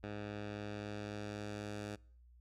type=tone with low-pass filter sweep; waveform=10% pulse; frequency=103.83 Hz; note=G#2; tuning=in tune; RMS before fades=-44 dBFS; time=0.03-1.96 s; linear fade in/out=10 ms; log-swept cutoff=3000 to 8700 Hz; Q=0.84; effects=noise-tail reverb RT60 0.6 s tail -26 dB re dry + added 60 Hz sine -59 dBFS peak until 2.4 s